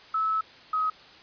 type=tone pair in turn; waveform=sine; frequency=1301 / 1266.9 Hz; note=E6 / D#6; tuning=-23 / +31 cents; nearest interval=unison; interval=46 cents; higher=first; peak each=-23 dBFS; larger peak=neither; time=0.14-0.41 / 0.73-0.9 s; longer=first; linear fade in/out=5 ms; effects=white hiss -50 dBFS RMS until 1.22 s + resampled to 11025 Hz